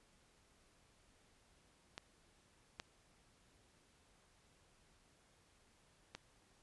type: clicks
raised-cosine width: 0.2 ms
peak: -28 / -27 / -29 dBFS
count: 3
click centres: 1.979 / 2.799 / 6.15 s
effects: pink hiss -71 dBFS RMS until 6.62 s + resampled to 24000 Hz